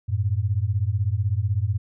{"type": "beating tone pair", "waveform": "sine", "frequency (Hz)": [93.4, 109.4], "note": ["F#2", "A2"], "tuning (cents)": [17, -9], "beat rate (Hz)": 16, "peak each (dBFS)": -23, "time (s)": [0.08, 1.78], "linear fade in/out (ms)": 20, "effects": []}